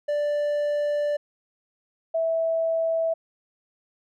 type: tone pair in turn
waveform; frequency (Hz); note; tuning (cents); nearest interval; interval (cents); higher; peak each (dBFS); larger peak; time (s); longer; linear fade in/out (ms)
triangle / sine; 587.3 / 654.7; D5 / E5; 0 / -12; major second; 188; second; -20 / -21; first; 0.08-1.17 / 2.14-3.14; first; 10
effects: none